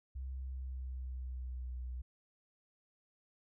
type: tone with pitch glide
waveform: sine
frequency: 65.41 to 62.2 Hz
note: C2 to B1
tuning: 0 to +13 cents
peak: -39 dBFS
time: 0.15-2.02 s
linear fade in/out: 10 ms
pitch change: -87 cents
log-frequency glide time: 0.38-1.77 s
effects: none